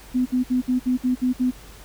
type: tone bursts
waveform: sine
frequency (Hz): 252.2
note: B3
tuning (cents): +36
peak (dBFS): -17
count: 8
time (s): 0.14-1.513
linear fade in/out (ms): 20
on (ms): 120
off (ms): 59
effects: added 50 Hz sine -45 dBFS peak until 1.84 s + pink hiss -46 dBFS RMS until 1.84 s